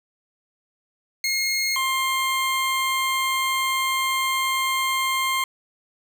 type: tone pair in turn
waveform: 20% pulse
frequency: 2148 / 1058.3 Hz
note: C7 / C6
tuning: +45 / +19 cents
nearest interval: octave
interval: 1226 cents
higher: first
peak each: -16 dBFS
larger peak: neither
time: 1.24-1.76 / 1.76-5.44 s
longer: second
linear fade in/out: 2 ms
effects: none